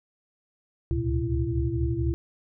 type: tone cluster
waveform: sine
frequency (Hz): 69.6 / 73.9 / 112.8 / 124.7 / 336.2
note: C#2 / D2 / A2 / B2 / E4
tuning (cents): +8 / +11 / +44 / +17 / +34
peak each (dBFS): -30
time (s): 0.91-2.14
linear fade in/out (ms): 0
effects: none